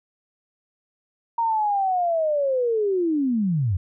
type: linear sweep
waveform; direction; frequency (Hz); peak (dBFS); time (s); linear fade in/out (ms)
sine; down; 936 to 81.9; -19; 1.38-3.77; 5
effects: none